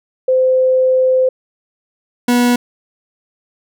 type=tone pair in turn; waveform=sine / 40% pulse; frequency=516 / 243.5 Hz; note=C5 / B3; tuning=-24 / -24 cents; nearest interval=octave + minor second; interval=1300 cents; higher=first; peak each=-9 dBFS; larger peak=neither; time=0.28-1.29 / 2.28-2.56 s; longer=first; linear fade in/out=5 ms; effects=none